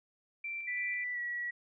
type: tone with tremolo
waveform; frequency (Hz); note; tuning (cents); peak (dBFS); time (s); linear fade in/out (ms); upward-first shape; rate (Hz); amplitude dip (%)
sine; 2349; D7; 0; -36; 0.44-1.04; 5; square; 3; 30
type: tone with pitch glide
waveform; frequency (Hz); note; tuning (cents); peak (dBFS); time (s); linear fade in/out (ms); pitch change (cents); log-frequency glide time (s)
sine; 1975.5 to 1929.3; B6 to B6; 0 to -41; -34; 0.67-1.51; 10; -41; 1.13-1.19
effects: none